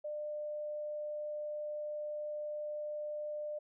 sine tone, 599 Hz, D5, 34 cents sharp, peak -37 dBFS, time 0.04-3.59 s, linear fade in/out 10 ms, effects none

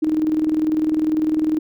sine tone with tremolo, 311.1 Hz, D#4, in tune, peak -14 dBFS, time 0.02-1.59 s, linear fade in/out 10 ms, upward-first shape square, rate 20 Hz, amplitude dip 50%, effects none

